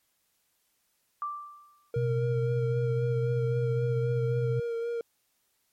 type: tone with exponential decay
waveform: sine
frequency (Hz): 1174.7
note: D6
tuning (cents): 0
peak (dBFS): -28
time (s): 1.22-1.91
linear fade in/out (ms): 1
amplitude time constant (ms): 150
type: tone with vibrato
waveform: triangle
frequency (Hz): 466.2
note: A#4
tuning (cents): 0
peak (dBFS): -27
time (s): 1.94-5.01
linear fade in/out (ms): 2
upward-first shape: sine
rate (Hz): 3.8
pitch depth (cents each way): 22
type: tone with tremolo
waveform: sine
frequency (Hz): 125.3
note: B2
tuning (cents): +25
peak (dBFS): -25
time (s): 1.96-4.6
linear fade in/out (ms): 5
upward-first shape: sine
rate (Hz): 15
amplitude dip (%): 25
effects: white hiss -73 dBFS RMS until 5.72 s + MP3 64 kbps